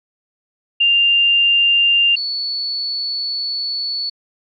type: tone pair in turn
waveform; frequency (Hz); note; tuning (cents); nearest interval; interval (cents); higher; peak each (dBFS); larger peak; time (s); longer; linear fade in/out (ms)
sine; 2794 / 4435; F7 / C#8; 0 / 0; minor sixth; 800; second; -10 / -19; first; 0.8-2.16 / 2.16-4.1; second; 10
effects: MP3 64 kbps